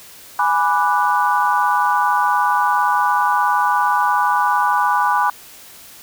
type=chord; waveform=sine; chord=G# half-diminished seventh; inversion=none; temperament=equal; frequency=830.6 / 987.8 / 1174.7 / 1480 Hz; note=G#5 / B5 / D6 / F#6; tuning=0 / 0 / 0 / 0 cents; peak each=-19 / -17 / -20 / -22 dBFS; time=0.39-5.3 s; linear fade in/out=2 ms; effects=white hiss -41 dBFS RMS until 6.02 s